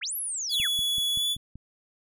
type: linear two-way sweep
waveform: sine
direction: up then down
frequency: 1151 to 11850 to 1151 Hz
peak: -29 dBFS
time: 0.01-0.68 s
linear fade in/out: 20 ms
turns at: 0.16 s
type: tone with pitch glide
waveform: 45% pulse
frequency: 3392 to 3441 Hz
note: G#7 to A7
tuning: +36 to -39 cents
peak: -24 dBFS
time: 0.49-1.37 s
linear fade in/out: 50 ms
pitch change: +25 cents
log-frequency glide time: 1.14-1.26 s
type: click train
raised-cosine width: 5 ms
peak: -30 dBFS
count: 6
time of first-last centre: 0.6-1.556 s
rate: 5.23 Hz
effects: none